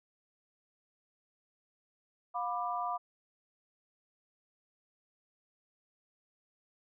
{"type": "chord", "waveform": "sine", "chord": "B diminished", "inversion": "second", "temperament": "just", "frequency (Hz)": [711.2, 987.8, 1185.3], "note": ["F5", "B5", "D6"], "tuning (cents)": [31, 0, 16], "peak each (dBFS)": [-36, -37, -37], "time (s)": [2.34, 2.98], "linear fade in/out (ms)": 20, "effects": []}